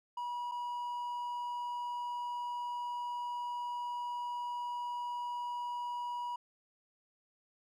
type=tone with dropouts; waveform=triangle; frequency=968 Hz; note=B5; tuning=35 cents flat; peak=-34 dBFS; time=0.17-6.36 s; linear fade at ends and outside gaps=5 ms; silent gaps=0.514-0.518 s; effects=none